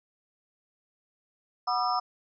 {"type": "tone cluster", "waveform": "sine", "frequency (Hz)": [737, 976, 1207, 1333, 5260], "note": ["F#5", "B5", "D6", "E6", "E8"], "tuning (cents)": [-7, -21, 47, 19, -5], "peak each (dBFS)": [-29, -31, -29, -37, -36], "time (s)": [1.67, 2], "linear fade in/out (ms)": 10, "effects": []}